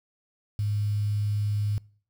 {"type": "tone with quantisation", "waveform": "sine", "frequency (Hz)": 103.83, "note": "G#2", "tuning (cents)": 0, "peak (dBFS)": -24, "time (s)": [0.59, 1.78], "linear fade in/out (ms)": 0, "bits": 8, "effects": ["noise-tail reverb RT60 0.5 s tail -24 dB re dry"]}